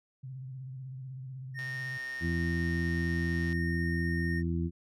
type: tone with vibrato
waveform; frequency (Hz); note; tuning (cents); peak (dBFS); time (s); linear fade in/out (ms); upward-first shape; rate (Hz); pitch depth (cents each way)
sine; 130.7; C3; -1; -39; 0.23-1.98; 10; square; 16; 47
type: tone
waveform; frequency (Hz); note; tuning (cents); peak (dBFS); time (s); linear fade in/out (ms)
triangle; 1838; A#6; -25; -34; 1.54-4.43; 50
type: click train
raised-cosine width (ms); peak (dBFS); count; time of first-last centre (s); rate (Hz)
0.2; -32; 251; 1.59-3.528; 129
type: harmonic tone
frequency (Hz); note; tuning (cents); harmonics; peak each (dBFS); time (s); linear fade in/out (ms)
84.2; E2; +37; 1 / 2 / 3 / 4; -32 / -32 / -38 / -37; 2.2-4.71; 50
effects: none